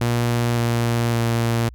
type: tone with pitch steps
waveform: sawtooth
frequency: 119 / 117.7 / 116.42 Hz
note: A#2 / A#2 / A#2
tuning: +36 / +17 / -2 cents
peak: -14 dBFS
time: 0.01-1.69 s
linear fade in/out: 5 ms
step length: 560 ms
effects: added 60 Hz sine -38 dBFS peak until 1.74 s